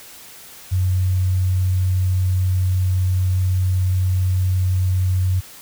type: tone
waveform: sine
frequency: 92.5 Hz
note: F#2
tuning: in tune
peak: -15 dBFS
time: 0.71-5.41 s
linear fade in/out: 20 ms
effects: white hiss -41 dBFS RMS until 5.61 s